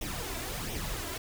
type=noise with flanger; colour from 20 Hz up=pink; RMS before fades=-36 dBFS; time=0.01-1.18 s; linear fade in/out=5 ms; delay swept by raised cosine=0.33 to 3.03 ms; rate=1.4 Hz; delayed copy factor=+0.65; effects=none